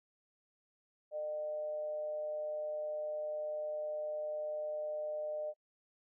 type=tone with amplitude modulation; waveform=sine; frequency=606 Hz; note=D#5; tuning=46 cents flat; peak=-34 dBFS; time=1.11-5.54 s; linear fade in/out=50 ms; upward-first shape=sine; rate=161 Hz; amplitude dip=40%; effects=noise-tail reverb RT60 0.1 s tail -26 dB re dry